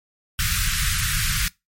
pink band-stop noise, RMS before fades -22 dBFS, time 0.39-1.48 s, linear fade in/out 0 ms, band 160 to 1300 Hz, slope 48 dB/octave, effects noise-tail reverb RT60 0.2 s tail -22 dB re dry + MP3 64 kbps

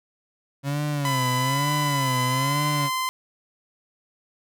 35% pulse tone with vibrato, 137.1 Hz, C#3, 19 cents flat, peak -22 dBFS, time 0.63-2.9 s, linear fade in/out 50 ms, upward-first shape sine, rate 1.1 Hz, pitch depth 140 cents each way
sawtooth tone with pitch glide, 1002 to 1033.7 Hz, B5 to C6, +25 to -21 cents, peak -20 dBFS, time 1.05-3.09 s, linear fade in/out 0 ms, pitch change +54 cents, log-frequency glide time 1.98-2.85 s
effects none

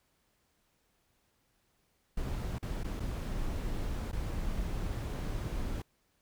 brown noise with dropouts, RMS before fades -35 dBFS, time 2.17-5.82 s, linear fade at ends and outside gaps 5 ms, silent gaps 2.585-2.626 / 2.835-2.843 / 2.998-3.002 / 4.116-4.128 s, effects pink hiss -74 dBFS RMS until 6.21 s

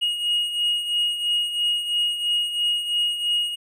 triangle beating tone pair, 2877 / 2880 Hz, F#7 / F#7, -49 / -47 cents, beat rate 3 Hz, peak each -20 / -27 dBFS, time 0.01-3.56 s, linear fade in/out 20 ms, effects none

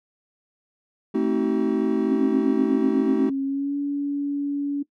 triangle chord, A diminished seventh, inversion none, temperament just, 220 / 264 / 316.8 / 380.2 Hz, A3 / C4 / Eb4 / Gb4, 0 / +16 / +31 / +47 cents, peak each -23 dBFS, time 1.14-3.3 s, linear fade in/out 10 ms
sine tone with pitch glide, 272.1 to 284.6 Hz, C#4 to C#4, -32 to +46 cents, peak -22 dBFS, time 2.11-4.83 s, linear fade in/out 10 ms, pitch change +78 cents, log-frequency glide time 3.44-3.76 s
effects noise-tail reverb RT60 0.1 s tail -19 dB re dry

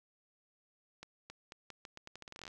accelerating click train, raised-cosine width 0.2 ms, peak -30 dBFS, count 18, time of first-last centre 1.03-2.479 s, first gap 270 ms, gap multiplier 0.82, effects none

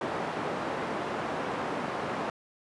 white band-pass noise, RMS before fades -33 dBFS, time 0.01-2.3 s, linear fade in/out 2 ms, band 170 to 960 Hz, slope 12 dB/octave, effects resampled to 24000 Hz

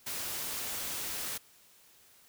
white noise, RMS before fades -37 dBFS, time 0.06-1.38 s, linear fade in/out 10 ms, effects white hiss -61 dBFS RMS until 2.28 s

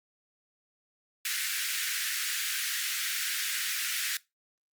pink high-pass noise, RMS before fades -32 dBFS, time 1.25-4.17 s, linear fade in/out 2 ms, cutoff 1500 Hz, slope 48 dB/octave, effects noise-tail reverb RT60 0.2 s tail -20 dB re dry + Opus 48 kbps

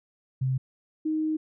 sine tone pair in turn, 130.81 / 312.1 Hz, C3 / D#4, 0 / +5 cents, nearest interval octave + minor third, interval 1505 cents, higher second, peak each -23 / -24 dBFS, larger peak first, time 0.41-0.58 / 1.05-1.37 s, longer second, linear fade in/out 10 ms, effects none

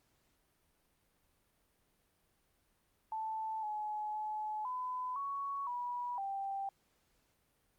sine tone with pitch steps, 879 / 848 / 855 / 1007 / 1115 / 974 / 786 Hz, A5 / G#5 / A5 / B5 / C#6 / B5 / G5, -2 / +36 / -50 / +33 / +10 / -24 / +4 cents, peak -36 dBFS, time 3.12-6.69 s, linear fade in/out 2 ms, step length 510 ms, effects pink hiss -75 dBFS RMS until 7.78 s + Opus 48 kbps

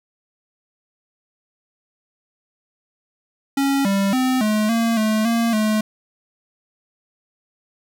square tone with pitch steps, 275.8 / 197 / 257.4 / 213.6 / 229.5 / 216.6 / 231.3 / 215.2 Hz, C#4 / G3 / C4 / G#3 / A#3 / A3 / A#3 / A3, -9 / +9 / -28 / +49 / -27 / -27 / -13 / -38 cents, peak -17 dBFS, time 3.57-5.81 s, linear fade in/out 5 ms, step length 280 ms, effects none

